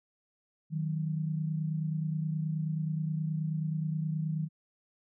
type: tone pair together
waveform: sine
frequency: 155.57 / 185 Hz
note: D#3 / F#3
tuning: 0 / 0 cents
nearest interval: minor third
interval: 300 cents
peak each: -30 / -37 dBFS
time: 0.7-4.49 s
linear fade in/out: 50 ms
effects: none